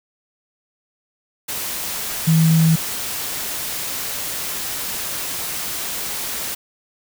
sine tone in noise, 161.7 Hz, E3, 33 cents flat, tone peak -11 dBFS, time 2.27-2.76 s, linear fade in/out 10 ms, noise white, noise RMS -26 dBFS, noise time 1.48-6.55 s, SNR +12 dB, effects none

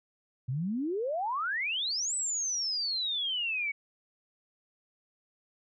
sine exponential two-way sweep, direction up then down, 119.3 to 8080 to 2220 Hz, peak -29 dBFS, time 0.48-3.72 s, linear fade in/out 10 ms, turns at 2.15 s, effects none

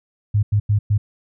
sine tone bursts at uneven times, 103.83 Hz, G#2, in tune, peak -13 dBFS, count 4, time 0.34-0.43 / 0.52-0.6 / 0.69-0.79 / 0.9-0.98 s, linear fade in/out 10 ms, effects none

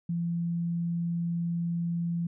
sine tone, 170.2 Hz, F3, 44 cents flat, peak -27 dBFS, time 0.09-2.27 s, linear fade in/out 5 ms, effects none

